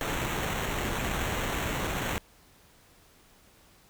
pink noise with sample-and-hold, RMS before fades -31 dBFS, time 0.01-2.18 s, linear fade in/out 0 ms, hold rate 4900 Hz, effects pink hiss -59 dBFS RMS until 3.89 s

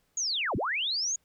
sine linear two-way sweep, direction down then up, 6840 to 56.8 to 6840 Hz, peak -27 dBFS, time 0.17-1.16 s, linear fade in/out 5 ms, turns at 0.56 s, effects pink hiss -72 dBFS RMS until 1.24 s

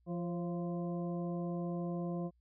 harmonic tone with a mistuned harmonic, 172.9 Hz, F3, 17 cents flat, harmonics 1 / 2 / 3 / 4 / 6, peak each -36 / -42 / -45 / -47 / -53 dBFS, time 0.06-2.31 s, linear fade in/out 50 ms, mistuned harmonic 3, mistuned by +48 cents, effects added 60 Hz sine -68 dBFS peak until 2.4 s

